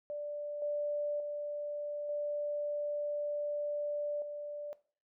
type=tone with level steps; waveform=sine; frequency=587.3 Hz; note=D5; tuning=in tune; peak=-36 / -31 / -35 / -32 / -38 dBFS; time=0.1-4.73 s; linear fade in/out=0 ms; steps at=0.62 / 1.2 / 2.09 / 4.22 s; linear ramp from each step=2 ms; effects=noise-tail reverb RT60 0.4 s tail -18 dB re dry